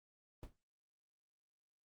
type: noise with exponential decay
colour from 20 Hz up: brown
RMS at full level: -44 dBFS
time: 0.43-0.56 s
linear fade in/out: 1 ms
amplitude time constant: 27 ms
effects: Opus 24 kbps